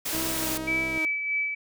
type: noise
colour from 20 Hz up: white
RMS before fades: -30 dBFS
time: 0.05-0.58 s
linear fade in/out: 10 ms
type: tone with vibrato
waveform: sawtooth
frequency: 319.6 Hz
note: D#4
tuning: 47 cents sharp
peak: -28 dBFS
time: 0.13-1.05 s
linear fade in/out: 0 ms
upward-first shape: sine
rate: 1.8 Hz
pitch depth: 31 cents each way
type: click train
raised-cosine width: 2 ms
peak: -26 dBFS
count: 55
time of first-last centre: 0.15-0.976 s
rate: 65.4 Hz
type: tone with tremolo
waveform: sine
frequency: 2300 Hz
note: D7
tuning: 37 cents flat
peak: -23 dBFS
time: 0.67-1.55 s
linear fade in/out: 10 ms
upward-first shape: sine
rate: 3.2 Hz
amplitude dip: 45%
effects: none